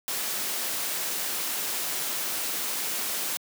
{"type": "noise", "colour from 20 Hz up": "white", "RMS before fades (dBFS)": -30, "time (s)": [0.08, 3.37], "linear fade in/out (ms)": 0, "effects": ["high-pass 200 Hz 12 dB/octave"]}